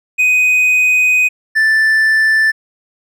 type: tone pair in turn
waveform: triangle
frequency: 2500 / 1763.2 Hz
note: D#7 / A6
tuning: +8 / +3 cents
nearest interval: tritone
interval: 605 cents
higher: first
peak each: -7 dBFS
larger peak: neither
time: 0.18-1.29 / 1.55-2.52 s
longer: first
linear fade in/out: 20 ms
effects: none